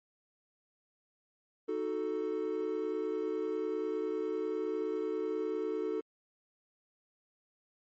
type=chord; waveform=triangle; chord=D# diminished; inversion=none; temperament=equal; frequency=311.1 / 370 / 440 Hz; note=D#4 / F#4 / A4; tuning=0 / 0 / 0 cents; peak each=-36 / -35 / -32 dBFS; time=1.68-6.01 s; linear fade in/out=10 ms; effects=tanh soft clip ceiling -21 dBFS + MP3 32 kbps